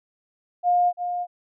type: tone with echo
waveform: sine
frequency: 710 Hz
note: F5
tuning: 28 cents sharp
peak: -16 dBFS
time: 0.63-0.93 s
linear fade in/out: 50 ms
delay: 340 ms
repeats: 1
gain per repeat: -8 dB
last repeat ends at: 1.27 s
effects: none